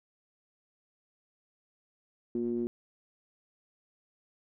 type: ring-modulated tone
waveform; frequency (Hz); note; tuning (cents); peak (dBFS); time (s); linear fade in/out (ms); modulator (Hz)
triangle; 60.2; B1; -44; -24; 2.35-2.67; 0; 297
effects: none